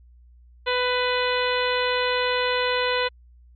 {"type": "harmonic tone with a mistuned harmonic", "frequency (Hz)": 497.7, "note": "B4", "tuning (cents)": 13, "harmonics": [1, 2, 3, 4, 5, 6, 7, 8], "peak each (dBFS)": [-24, -27, -29, -30, -31, -32, -32, -33], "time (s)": [0.66, 3.09], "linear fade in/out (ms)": 20, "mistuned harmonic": 8, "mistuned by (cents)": 34, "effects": ["added 60 Hz sine -48 dBFS peak until 3.55 s", "MP3 48 kbps"]}